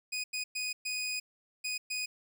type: tone bursts at uneven times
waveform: 20% pulse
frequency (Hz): 2489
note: D#7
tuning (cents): 0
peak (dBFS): -28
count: 6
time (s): 0.12-0.24 / 0.33-0.44 / 0.55-0.73 / 0.85-1.2 / 1.64-1.78 / 1.9-2.06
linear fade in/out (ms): 10
effects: none